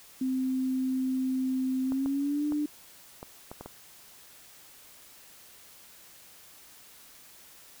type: tone with pitch glide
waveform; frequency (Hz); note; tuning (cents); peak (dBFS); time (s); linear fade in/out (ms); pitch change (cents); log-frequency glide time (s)
sine; 260 to 296.9; C4 to D4; -11 to +19; -26; 0.21-2.66; 5; +230; 1.84-2.46
type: clicks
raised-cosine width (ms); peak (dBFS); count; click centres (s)
1; -26; 7; 1.921 / 2.06 / 2.522 / 3.229 / 3.515 / 3.61 / 3.66
effects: white hiss -53 dBFS RMS until 7.8 s